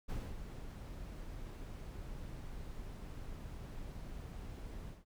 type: noise with ADSR envelope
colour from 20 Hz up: brown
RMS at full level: -39 dBFS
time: 0.08-5.05 s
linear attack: 21 ms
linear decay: 230 ms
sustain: -7 dB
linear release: 170 ms
effects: none